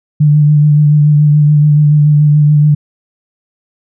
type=tone with vibrato; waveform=sine; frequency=148.9 Hz; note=D3; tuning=24 cents sharp; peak=-4 dBFS; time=0.2-2.75 s; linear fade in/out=10 ms; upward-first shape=sine; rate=7 Hz; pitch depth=24 cents each way; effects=none